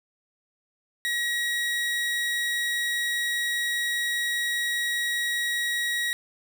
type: tone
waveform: 30% pulse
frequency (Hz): 1905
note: A#6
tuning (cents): +37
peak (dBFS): -22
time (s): 1.05-6.13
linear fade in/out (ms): 0
effects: none